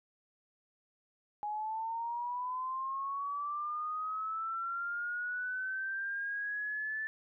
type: linear sweep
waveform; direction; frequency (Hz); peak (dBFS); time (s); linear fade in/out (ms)
sine; up; 830 to 1758; -34; 1.43-7.07; 0
effects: none